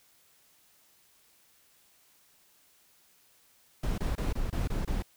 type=noise bursts; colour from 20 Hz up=brown; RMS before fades=-30 dBFS; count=7; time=3.83-5.024 s; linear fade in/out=5 ms; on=150 ms; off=24 ms; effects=white hiss -64 dBFS RMS until 5.16 s